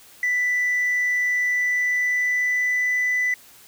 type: tone with pitch glide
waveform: sine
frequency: 1980 to 1992.6 Hz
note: B6 to B6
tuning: +4 to +15 cents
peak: -17 dBFS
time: 0.23-3.34 s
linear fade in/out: 2 ms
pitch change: +11 cents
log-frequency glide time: 1.48-2.94 s
effects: tanh soft clip ceiling -17 dBFS + white hiss -49 dBFS RMS until 3.67 s